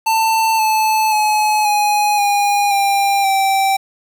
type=tone with pitch steps; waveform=square; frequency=891 / 871.2 / 851.7 / 832.8 / 814.2 / 796.1 / 778.4 Hz; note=A5 / A5 / G#5 / G#5 / G#5 / G5 / G5; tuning=+22 / -17 / +43 / +5 / -35 / +27 / -12 cents; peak=-13 dBFS; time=0.06-3.77 s; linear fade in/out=10 ms; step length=530 ms; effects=7-bit